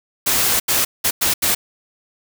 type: noise bursts at uneven times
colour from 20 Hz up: white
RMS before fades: -17 dBFS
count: 5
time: 0.26-0.6 / 0.68-0.85 / 1.04-1.11 / 1.21-1.34 / 1.42-1.55 s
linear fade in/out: 10 ms
effects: none